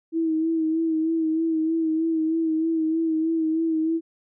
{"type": "tone with vibrato", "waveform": "sine", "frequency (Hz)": 322.1, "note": "E4", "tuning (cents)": -40, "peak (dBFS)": -20, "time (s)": [0.12, 4.01], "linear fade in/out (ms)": 50, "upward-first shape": "sine", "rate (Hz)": 3.2, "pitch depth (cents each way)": 36, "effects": []}